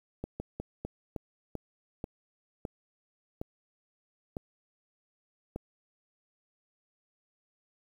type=slowing click train; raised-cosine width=2 ms; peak=-22 dBFS; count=11; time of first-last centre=0.24-5.56 s; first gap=160 ms; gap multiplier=1.25; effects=9-bit